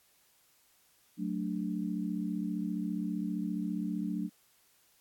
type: chord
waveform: sine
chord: D major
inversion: first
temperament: equal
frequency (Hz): 185 / 220 / 293.7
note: F#3 / A3 / D4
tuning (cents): 0 / 0 / 0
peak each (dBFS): -35 / -36 / -37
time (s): 1.17-4.3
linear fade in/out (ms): 50
effects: white hiss -67 dBFS RMS until 5 s + AAC 64 kbps